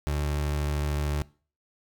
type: tone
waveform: 30% pulse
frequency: 73.42 Hz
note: D2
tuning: in tune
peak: -23 dBFS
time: 0.07-1.22 s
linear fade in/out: 0 ms
effects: noise-tail reverb RT60 0.4 s tail -21 dB re dry